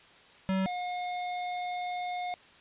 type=tone pair in turn; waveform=square; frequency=190.3 / 718.5 Hz; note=F#3 / F5; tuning=+49 / +49 cents; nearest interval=octave + major seventh; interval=2300 cents; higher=second; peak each=-27 / -33 dBFS; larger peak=first; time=0.49-0.66 / 0.66-2.34 s; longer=second; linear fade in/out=0 ms; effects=white hiss -56 dBFS RMS until 2.6 s + resampled to 8000 Hz